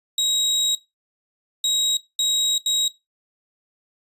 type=tone bursts at uneven times; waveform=30% pulse; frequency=3814 Hz; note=A#7; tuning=39 cents sharp; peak=-16 dBFS; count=4; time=0.18-0.75 / 1.64-1.97 / 2.19-2.58 / 2.66-2.88 s; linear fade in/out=2 ms; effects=noise-tail reverb RT60 0.2 s tail -18 dB re dry + resampled to 32000 Hz